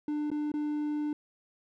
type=tone with dropouts; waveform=triangle; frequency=298.1 Hz; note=D4; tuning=26 cents sharp; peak=-27 dBFS; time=0.08-1.13 s; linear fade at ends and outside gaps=2 ms; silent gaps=0.303-0.315 / 0.518-0.539 s; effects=none